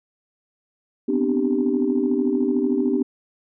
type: tone cluster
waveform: sine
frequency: 246.6 / 260 / 297.7 / 390.5 Hz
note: B3 / C4 / D4 / G4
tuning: -2 / -11 / +24 / -7 cents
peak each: -23 dBFS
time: 1.08-3.03 s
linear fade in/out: 10 ms
effects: tanh soft clip ceiling -9 dBFS